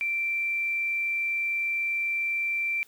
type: tone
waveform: sine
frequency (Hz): 2349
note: D7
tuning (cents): 0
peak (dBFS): -25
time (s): 0.01-2.83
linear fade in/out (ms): 0
effects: white hiss -58 dBFS RMS until 2.87 s